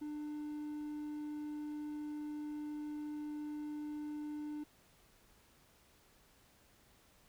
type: tone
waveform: triangle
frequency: 298.8 Hz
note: D4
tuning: 30 cents sharp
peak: -38 dBFS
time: 0.01-4.64 s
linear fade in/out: 10 ms
effects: pink hiss -67 dBFS RMS until 7.28 s